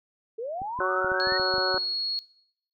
sine linear sweep, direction up, 425.9 to 1880 Hz, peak -30 dBFS, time 0.38-1.38 s, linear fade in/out 10 ms
clicks, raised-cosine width 3 ms, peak -28 dBFS, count 10, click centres 0.618 / 0.79 / 1.046 / 1.118 / 1.272 / 1.322 / 1.398 / 1.54 / 1.582 / 1.744 s
harmonic tone, 186 Hz, F#3, 9 cents sharp, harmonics 2 / 3 / 4 / 5 / 6 / 7 / 8, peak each -30 / -30 / -36 / -36 / -37 / -33 / -29 dBFS, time 0.8-1.78 s, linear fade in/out 2 ms
sine tone, 4324 Hz, C#8, 44 cents flat, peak -27 dBFS, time 1.2-2.19 s, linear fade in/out 0 ms
effects noise-tail reverb RT60 0.7 s tail -20 dB re dry

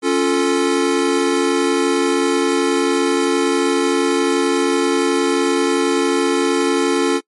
square chord, Db augmented, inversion none, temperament equal, 277.2 / 349.2 / 440 Hz, Db4 / F4 / A4, 0 / 0 / 0 cents, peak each -19 dBFS, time 0.02-7.21 s, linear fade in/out 50 ms, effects noise-tail reverb RT60 0.1 s tail -24 dB re dry + MP3 48 kbps

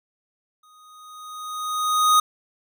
square tone with exponential growth, 1244.5 Hz, D#6, in tune, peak -13 dBFS, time 0.63-2.2 s, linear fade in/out 5 ms, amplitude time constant 340 ms, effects none

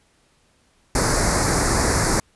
pink band-stop noise, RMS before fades -19 dBFS, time 0.95-2.2 s, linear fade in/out 2 ms, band 2100 to 4500 Hz, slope 48 dB/octave, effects pink hiss -61 dBFS RMS until 2.35 s + resampled to 24000 Hz

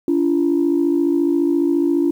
sine tone pair together, 286.4 / 340.9 Hz, D4 / F4, -43 / -42 cents, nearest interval minor third, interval 301 cents, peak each -16 dBFS, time 0.08-2.11 s, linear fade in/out 2 ms, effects tanh soft clip ceiling -8 dBFS + 8-bit

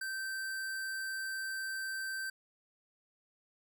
square tone, 1556 Hz, G6, 13 cents flat, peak -37 dBFS, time 0.01-2.3 s, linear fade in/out 5 ms, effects none

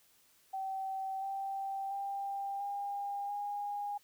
sine tone with pitch steps, 770 / 781.7 / 793.5 / 805.5 / 817.7 Hz, G5 / G5 / G5 / G5 / G#5, -31 / -5 / +21 / +47 / -27 cents, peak -35 dBFS, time 0.53-3.98 s, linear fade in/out 10 ms, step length 690 ms, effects white hiss -67 dBFS RMS until 4.03 s

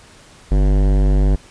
sine tone with hard clipping, 49 Hz, G1, in tune, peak -13 dBFS, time 0.51-1.36 s, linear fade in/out 10 ms, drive 18 dB, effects pink hiss -45 dBFS RMS until 1.5 s + resampled to 22050 Hz

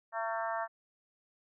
harmonic tone with a mistuned harmonic, 224.9 Hz, A3, 38 cents sharp, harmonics 3 / 4 / 5 / 6 / 7 / 8, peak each -36 / -38 / -40 / -42 / -43 / -44 dBFS, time 0.12-0.68 s, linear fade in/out 50 ms, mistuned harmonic 4, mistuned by +20 cents, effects none

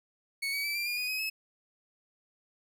30% pulse tone with pitch steps, 2217 / 2266 / 2316 / 2368 / 2420 / 2474 / 2529 / 2585 Hz, C#7 / C#7 / D7 / D7 / D#7 / D#7 / D#7 / E7, 0 / +37 / -25 / +14 / -49 / -10 / +28 / -34 cents, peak -28 dBFS, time 0.42-1.3 s, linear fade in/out 10 ms, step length 110 ms, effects none

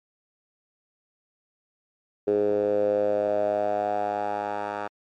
10% pulse tone with band-pass filter sweep, 103.3 Hz, G#2, 9 cents flat, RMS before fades -25 dBFS, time 2.27-4.88 s, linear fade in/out 10 ms, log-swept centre 420 to 1000 Hz, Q 5.4, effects MP3 64 kbps

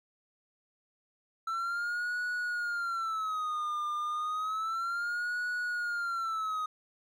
triangle tone with vibrato, 1327 Hz, E6, 11 cents sharp, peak -29 dBFS, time 1.47-6.66 s, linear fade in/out 5 ms, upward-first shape sine, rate 0.31 Hz, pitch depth 170 cents each way, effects none

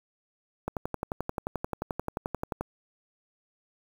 click train, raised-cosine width 1 ms, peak -16 dBFS, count 23, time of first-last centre 0.68-2.61 s, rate 11.4 Hz, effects 7-bit

